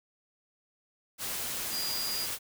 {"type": "tone in noise", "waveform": "sine", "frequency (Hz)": 4845, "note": "D#8", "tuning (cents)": -47, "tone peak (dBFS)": -33, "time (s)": [1.7, 2.28], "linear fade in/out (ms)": 50, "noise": "white", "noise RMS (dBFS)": -35, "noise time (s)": [1.18, 2.39], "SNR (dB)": -1, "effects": []}